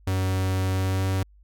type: tone with pitch glide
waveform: 45% pulse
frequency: 94.2 to 95.18 Hz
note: F#2 to F#2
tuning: +32 to +49 cents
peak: -22 dBFS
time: 0.07-1.23 s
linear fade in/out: 5 ms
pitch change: +17 cents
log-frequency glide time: 0.74-1.02 s
effects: added 50 Hz sine -51 dBFS peak until 1.43 s